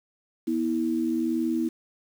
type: tone pair together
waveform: sine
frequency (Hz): 242.8 / 324.1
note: B3 / E4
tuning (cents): -29 / -29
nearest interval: perfect fourth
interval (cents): 500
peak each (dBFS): -27 / -25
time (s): 0.47-1.69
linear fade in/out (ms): 10
effects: 8-bit